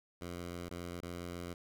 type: tone with dropouts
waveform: 10% pulse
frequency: 87.31 Hz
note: F2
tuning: in tune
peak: -33 dBFS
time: 0.21-1.54 s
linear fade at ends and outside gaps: 5 ms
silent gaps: 0.692-0.71 / 1.005-1.027 s
effects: none